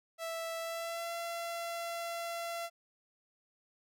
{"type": "tone with pitch glide", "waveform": "sawtooth", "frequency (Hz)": [659.3, 679], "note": ["E5", "F5"], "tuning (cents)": [0, -49], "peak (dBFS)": -33, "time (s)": [0.18, 2.7], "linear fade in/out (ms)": 50, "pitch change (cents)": 51, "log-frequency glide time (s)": [0.59, 1.12], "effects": []}